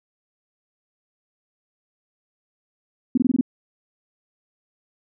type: tone bursts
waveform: sine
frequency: 254.5 Hz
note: C4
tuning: 48 cents flat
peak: -14 dBFS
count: 6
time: 3.15-3.411 s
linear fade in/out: 5 ms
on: 26 ms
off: 21 ms
effects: none